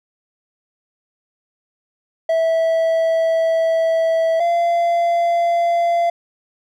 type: tone pair in turn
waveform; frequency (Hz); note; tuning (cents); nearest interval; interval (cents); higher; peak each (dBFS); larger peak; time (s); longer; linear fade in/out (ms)
triangle; 654 / 685.5; E5 / F5; -14 / -32; minor second; 82; second; -12; neither; 2.29-4.4 / 4.4-6.1; first; 5
effects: none